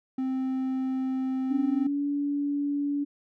triangle tone, 261.6 Hz, C4, in tune, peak -24 dBFS, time 0.18-1.87 s, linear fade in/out 5 ms
sine tone with pitch glide, 284.5 to 286.5 Hz, C#4 to D4, +45 to -43 cents, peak -25 dBFS, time 1.5-3.05 s, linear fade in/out 20 ms, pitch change +12 cents, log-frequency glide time 1.93-2.07 s
effects none

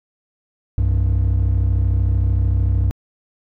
triangle tone pair together, 63.47 / 96.7 Hz, B1 / G2, +48 / -23 cents, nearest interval perfect fifth, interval 729 cents, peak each -14 dBFS, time 0.78-2.91 s, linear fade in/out 0 ms, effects tanh soft clip ceiling -8 dBFS

